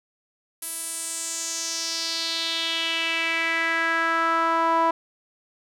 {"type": "tone with band-pass filter sweep", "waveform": "sawtooth", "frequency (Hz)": 329.6, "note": "E4", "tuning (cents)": 0, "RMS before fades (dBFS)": -25, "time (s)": [0.62, 4.91], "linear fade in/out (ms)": 5, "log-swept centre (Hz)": [11000, 940], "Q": 3.5, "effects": []}